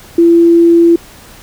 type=tone; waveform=sine; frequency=338.1 Hz; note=E4; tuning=44 cents sharp; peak=-3 dBFS; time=0.18-0.96 s; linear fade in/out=5 ms; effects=pink hiss -37 dBFS RMS until 1.42 s